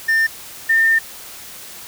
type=tone pair in turn; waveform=triangle / sine; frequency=1800 / 1807.4 Hz; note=A6 / A6; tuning=+39 / +46 cents; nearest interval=unison; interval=7 cents; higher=second; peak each=-11 dBFS; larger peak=neither; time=0.08-0.27 / 0.69-0.99 s; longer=second; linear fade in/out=10 ms; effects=white hiss -36 dBFS RMS until 1.87 s